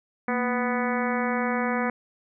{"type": "harmonic tone with a mistuned harmonic", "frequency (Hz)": 247.5, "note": "B3", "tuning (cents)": 4, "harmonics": [1, 2, 3, 4, 5, 6, 7, 8, 9], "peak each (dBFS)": [-27, -30, -32, -33, -34, -35, -35, -36, -37], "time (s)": [0.28, 1.9], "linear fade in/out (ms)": 2, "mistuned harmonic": 1, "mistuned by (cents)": -110, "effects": []}